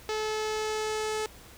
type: tone with low-pass filter sweep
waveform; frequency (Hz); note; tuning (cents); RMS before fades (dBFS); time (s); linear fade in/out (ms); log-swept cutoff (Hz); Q
sawtooth; 432; A4; -32; -31; 0.09-1.26; 0; 5500 to 8400; 1.4
effects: added 60 Hz sine -57 dBFS peak until 1.57 s + pink hiss -51 dBFS RMS until 1.57 s